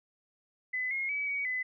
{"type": "tone with pitch steps", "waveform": "sine", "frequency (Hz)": [2013, 2151, 2284, 2256, 2014], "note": ["B6", "C7", "D7", "C#7", "B6"], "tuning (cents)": [33, 47, -49, 30, 33], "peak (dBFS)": -30, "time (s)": [0.73, 1.63], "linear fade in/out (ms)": 10, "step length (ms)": 180, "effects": []}